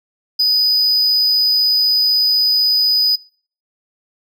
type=tone; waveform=triangle; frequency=4978 Hz; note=D#8; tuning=in tune; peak=-10 dBFS; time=0.39-3.16 s; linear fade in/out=10 ms; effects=noise-tail reverb RT60 0.5 s tail -25 dB re dry